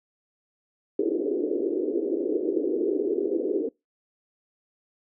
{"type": "band-pass noise", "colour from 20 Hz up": "pink", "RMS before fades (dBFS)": -26, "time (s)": [0.99, 3.69], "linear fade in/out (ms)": 5, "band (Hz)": [310, 450], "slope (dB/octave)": 48, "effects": ["noise-tail reverb RT60 0.2 s tail -23 dB re dry"]}